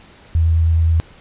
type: tone with vibrato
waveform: sine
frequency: 81.9 Hz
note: E2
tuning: 11 cents flat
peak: -11 dBFS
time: 0.35-1 s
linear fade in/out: 0 ms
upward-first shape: square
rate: 9.5 Hz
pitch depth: 9 cents each way
effects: pink hiss -45 dBFS RMS until 1.2 s + resampled to 8000 Hz